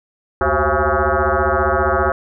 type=tone with frequency modulation; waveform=sine; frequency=370 Hz; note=F#4; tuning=in tune; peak=-13 dBFS; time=0.41-2.12 s; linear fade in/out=2 ms; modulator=151 Hz; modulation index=7.4; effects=none